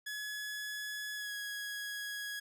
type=tone with pitch glide; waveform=sawtooth; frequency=1695 to 1664 Hz; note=G#6 to G#6; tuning=+35 to +3 cents; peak=-35 dBFS; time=0.06-2.4 s; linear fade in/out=10 ms; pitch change=-32 cents; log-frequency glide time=1.15-1.33 s; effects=none